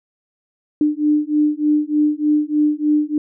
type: beating tone pair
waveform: sine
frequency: 298.2 / 301.5 Hz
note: D4 / D4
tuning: +27 / +46 cents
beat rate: 3.3 Hz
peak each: -17 dBFS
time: 0.81-3.18 s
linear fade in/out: 2 ms
effects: none